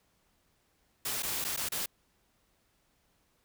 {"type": "noise with dropouts", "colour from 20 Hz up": "white", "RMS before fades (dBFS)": -34, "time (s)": [1.05, 1.86], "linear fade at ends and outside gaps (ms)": 5, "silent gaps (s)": [[1.224, 1.231], [1.443, 1.447], [1.564, 1.573], [1.688, 1.719]], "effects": ["pink hiss -72 dBFS RMS until 3.44 s"]}